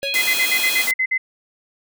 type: harmonic tone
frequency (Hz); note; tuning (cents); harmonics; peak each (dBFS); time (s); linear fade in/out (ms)
830; G#5; -1; 3 / 4 / 5; -24 / -26 / -28; 0.02-0.87; 50
type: tone with exponential decay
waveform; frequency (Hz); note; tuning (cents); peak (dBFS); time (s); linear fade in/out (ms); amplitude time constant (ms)
square; 554.4; C#5; 0; -21; 0.03-0.24; 0; 44
type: high-pass noise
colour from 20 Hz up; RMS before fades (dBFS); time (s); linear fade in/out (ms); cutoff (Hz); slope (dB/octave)
white; -24; 0.14-0.91; 0; 210; 24
type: tone bursts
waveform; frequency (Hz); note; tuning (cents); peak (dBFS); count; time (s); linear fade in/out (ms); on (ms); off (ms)
sine; 2047; C7; -38; -16; 9; 0.15-1.18; 10; 70; 50
effects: none